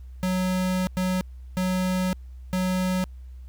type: tone bursts at uneven times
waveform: square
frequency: 184.5 Hz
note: F#3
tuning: 5 cents flat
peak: -23 dBFS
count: 4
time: 0.23-0.87 / 0.97-1.21 / 1.57-2.13 / 2.53-3.04 s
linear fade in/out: 0 ms
effects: added 63 Hz sine -38 dBFS peak until 3.48 s + pink hiss -67 dBFS RMS until 3.48 s